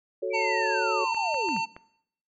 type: chord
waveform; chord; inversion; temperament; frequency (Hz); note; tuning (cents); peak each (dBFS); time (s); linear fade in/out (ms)
sine; F# minor; none; equal; 370 / 440 / 554.4; F#4 / A4 / C#5; 0 / 0 / 0; -31; 0.22-1.05; 10
type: linear sweep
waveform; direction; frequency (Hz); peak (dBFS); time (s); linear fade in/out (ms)
sine; down; 2349 to 124.4; -30; 0.3-1.61; 50
type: harmonic tone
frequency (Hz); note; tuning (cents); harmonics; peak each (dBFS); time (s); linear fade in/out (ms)
902; A5; +43; 1 / 3 / 5 / 7 / 8; -27 / -31 / -38 / -49 / -50; 0.33-1.66; 20
type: clicks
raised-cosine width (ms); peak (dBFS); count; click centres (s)
0.5; -27; 5; 1.146 / 1.344 / 1.488 / 1.565 / 1.765
effects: noise-tail reverb RT60 0.7 s tail -20 dB re dry